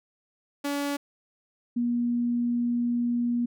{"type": "tone pair in turn", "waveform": ["sawtooth", "sine"], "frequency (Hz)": [284.9, 239.6], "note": ["C#4", "A#3"], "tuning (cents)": [48, 48], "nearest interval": "minor third", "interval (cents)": 300, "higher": "first", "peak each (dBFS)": -23, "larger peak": "neither", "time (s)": [[0.64, 0.97], [1.76, 3.46]], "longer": "second", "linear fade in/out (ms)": 10, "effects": []}